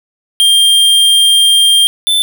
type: tone pair in turn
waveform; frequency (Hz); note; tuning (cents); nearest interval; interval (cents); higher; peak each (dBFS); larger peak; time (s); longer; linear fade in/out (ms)
square; 3195 / 3529; G7 / A7; +32 / +4; major second; 172; second; -6 / -9; first; 0.4-1.87 / 2.07-2.22; first; 0
effects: none